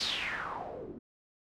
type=noise with low-pass filter sweep; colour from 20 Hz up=white; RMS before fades=-37 dBFS; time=0-0.99 s; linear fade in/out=10 ms; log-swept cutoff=4800 to 270 Hz; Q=4.9; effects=none